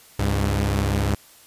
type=tone pair together; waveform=sawtooth; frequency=69.2 / 100.88 Hz; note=C#2 / G#2; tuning=-2 / -50 cents; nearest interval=perfect fifth; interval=652 cents; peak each=-19 / -18 dBFS; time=0.19-1.15 s; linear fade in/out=5 ms; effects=white hiss -50 dBFS RMS until 1.46 s + resampled to 32000 Hz